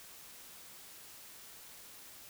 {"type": "silence", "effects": ["white hiss -53 dBFS RMS until 2.29 s"]}